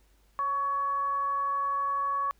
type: tone with frequency modulation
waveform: sine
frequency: 1122 Hz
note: C#6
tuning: 21 cents sharp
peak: -26 dBFS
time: 0.39-2.31 s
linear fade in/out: 0 ms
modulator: 575 Hz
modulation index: 0.21
effects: added 50 Hz sine -61 dBFS peak until 2.39 s + pink hiss -68 dBFS RMS until 2.39 s